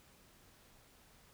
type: silence
effects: pink hiss -64 dBFS RMS until 1.33 s